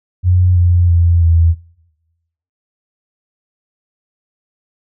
sine tone with pitch steps, 90.3 / 87.83 / 85.43 / 83.09 Hz, F#2 / F2 / F2 / E2, -42 / +10 / -38 / +14 cents, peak -7 dBFS, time 0.23-1.55 s, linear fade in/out 50 ms, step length 330 ms, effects noise-tail reverb RT60 1.0 s tail -22 dB re dry

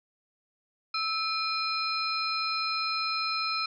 sine tone cluster, 1310 / 2436 / 4125 / 5170 Hz, E6 / D#7 / C8 / E8, -11 / -37 / -25 / -34 cents, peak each -31 / -34 / -32 / -37 dBFS, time 0.94-3.66 s, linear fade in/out 5 ms, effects none

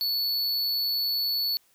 square tone, 4435 Hz, C#8, in tune, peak -25 dBFS, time 0.01-1.57 s, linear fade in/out 0 ms, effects white hiss -64 dBFS RMS until 1.74 s

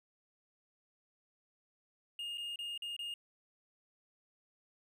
triangle tone with dropouts, 2838 Hz, F7, 27 cents sharp, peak -37 dBFS, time 2.19-3.14 s, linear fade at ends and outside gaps 2 ms, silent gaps 2.374-2.38 / 2.559-2.589 / 2.777-2.821 / 2.965-2.991 s, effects none

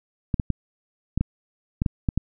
clicks, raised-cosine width 5 ms, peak -9 dBFS, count 9, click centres 0.342 / 0.398 / 0.503 / 1.176 / 1.21 / 1.819 / 1.862 / 2.088 / 2.176 s, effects none

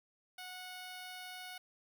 10% pulse tone, 734 Hz, F#5, 14 cents flat, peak -37 dBFS, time 0.38-1.58 s, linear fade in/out 5 ms, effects 13-bit

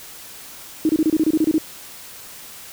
sine tone bursts, 313.7 Hz, D#4, 14 cents sharp, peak -13 dBFS, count 11, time 0.85-1.582 s, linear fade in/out 2 ms, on 42 ms, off 27 ms, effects white hiss -39 dBFS RMS until 2.72 s

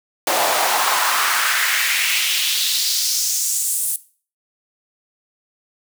pink noise with high-pass filter sweep, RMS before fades -19 dBFS, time 0.27-3.96 s, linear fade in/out 2 ms, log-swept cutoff 570 to 10000 Hz, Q 2.3, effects noise-tail reverb RT60 0.4 s tail -17 dB re dry

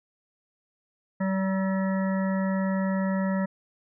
harmonic tone with a mistuned harmonic, 191.5 Hz, G3, 40 cents flat, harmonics 1 / 3 / 5 / 7 / 9 / 10, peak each -24 / -32 / -37 / -40 / -41 / -41 dBFS, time 1.2-3.46 s, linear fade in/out 10 ms, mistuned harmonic 7, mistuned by -23 cents, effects none

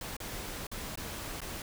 pink noise with dropouts, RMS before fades -40 dBFS, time 0.01-1.62 s, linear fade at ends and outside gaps 2 ms, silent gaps 0.167-0.202 / 0.669-0.715 / 0.957-0.974 / 1.405-1.416 s, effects none

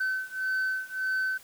sine beating tone pair, 1526 / 1527.7 Hz, G6 / G6, -47 / -45 cents, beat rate 1.7 Hz, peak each -28 / -29 dBFS, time 0-1.38 s, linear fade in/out 10 ms, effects tanh soft clip ceiling -24 dBFS + white hiss -53 dBFS RMS until 1.43 s

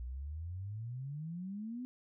sine exponential sweep, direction up, 58.6 to 256.2 Hz, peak -39 dBFS, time 0-1.85 s, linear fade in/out 0 ms, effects none

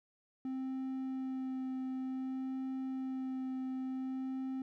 triangle tone with vibrato, 261.6 Hz, C4, in tune, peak -34 dBFS, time 0.45-4.62 s, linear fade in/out 2 ms, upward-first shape sine, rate 0.55 Hz, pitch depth 10 cents each way, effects none

